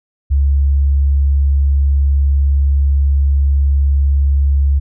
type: tone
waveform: sine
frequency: 69.7 Hz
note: C#2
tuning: 10 cents sharp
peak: -9 dBFS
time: 0.3-4.8 s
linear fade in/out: 20 ms
effects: none